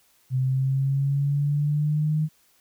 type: linear sweep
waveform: sine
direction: up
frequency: 128.6 to 155.7 Hz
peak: -20 dBFS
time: 0.3-2.29 s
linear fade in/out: 50 ms
effects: white hiss -62 dBFS RMS until 2.6 s